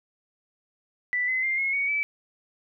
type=tone with pitch steps; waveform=sine; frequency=1978 / 2039 / 2103 / 2168 / 2236 / 2305 Hz; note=B6 / C7 / C7 / C#7 / C#7 / D7; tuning=+2 / -45 / +8 / -39 / +14 / -33 cents; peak=-23 dBFS; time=1.13-2.03 s; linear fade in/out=0 ms; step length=150 ms; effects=none